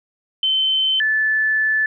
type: tone pair in turn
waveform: sine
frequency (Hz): 3077 / 1743.4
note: G7 / A6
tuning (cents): -33 / -16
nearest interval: minor seventh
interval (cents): 983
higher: first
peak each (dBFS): -15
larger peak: neither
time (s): 0.43-1 / 1-1.86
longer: second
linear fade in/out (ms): 2
effects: none